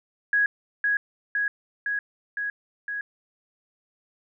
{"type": "tone with echo", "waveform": "sine", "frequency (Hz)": 1661.2, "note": "G#6", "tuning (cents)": 0, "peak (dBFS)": -18, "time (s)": [0.33, 0.46], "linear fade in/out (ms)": 2, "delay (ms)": 510, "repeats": 5, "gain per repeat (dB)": -2, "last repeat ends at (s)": 3.01, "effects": []}